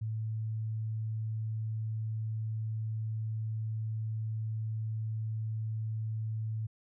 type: tone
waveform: sine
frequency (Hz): 110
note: A2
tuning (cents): 0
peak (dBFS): -32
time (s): 0.01-6.67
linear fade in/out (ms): 10
effects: none